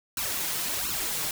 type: noise with flanger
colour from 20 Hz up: white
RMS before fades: -30 dBFS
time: 0.17-1.31 s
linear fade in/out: 2 ms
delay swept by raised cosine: 0.71 to 6.61 ms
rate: 1.4 Hz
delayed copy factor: +1
effects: none

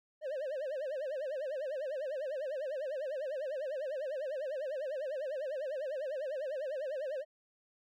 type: tone with vibrato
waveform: triangle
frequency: 566 Hz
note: C#5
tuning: 36 cents sharp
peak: -33 dBFS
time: 0.21-7.25 s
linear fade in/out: 50 ms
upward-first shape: sine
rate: 10 Hz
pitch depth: 180 cents each way
effects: none

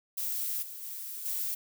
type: noise with level steps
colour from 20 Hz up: violet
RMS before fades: -33 / -43 / -40 / -33 dBFS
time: 0.17-1.55 s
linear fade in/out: 10 ms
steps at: 0.62 / 0.82 / 1.25 s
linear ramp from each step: 10 ms
effects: none

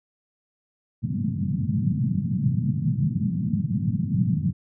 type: band-pass noise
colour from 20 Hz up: white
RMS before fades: -24 dBFS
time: 1.02-4.53 s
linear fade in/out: 20 ms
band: 100 to 210 Hz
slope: 48 dB/octave
effects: none

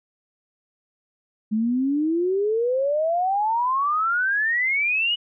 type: exponential sweep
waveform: sine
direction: up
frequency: 210.3 to 2960 Hz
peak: -19 dBFS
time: 1.51-5.16 s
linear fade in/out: 20 ms
effects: none

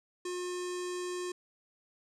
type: tone with low-pass filter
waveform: square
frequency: 358.8 Hz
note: F4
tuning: 47 cents sharp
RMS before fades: -37 dBFS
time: 0.25-1.32 s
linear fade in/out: 5 ms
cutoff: 8100 Hz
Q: 2.3
effects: none

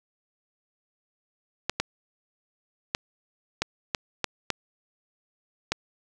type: clicks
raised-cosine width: 0.2 ms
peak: -7 dBFS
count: 8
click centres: 1.696 / 1.8 / 2.949 / 3.62 / 3.948 / 4.243 / 4.503 / 5.72 s
effects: none

